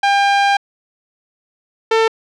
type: tone pair in turn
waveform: sawtooth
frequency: 800 / 447.8 Hz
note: G5 / A4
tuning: +35 / +30 cents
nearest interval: minor seventh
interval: 1005 cents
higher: first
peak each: -7 dBFS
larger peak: neither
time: 0.03-0.57 / 1.91-2.08 s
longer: first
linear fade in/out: 5 ms
effects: low-pass 4000 Hz 12 dB/octave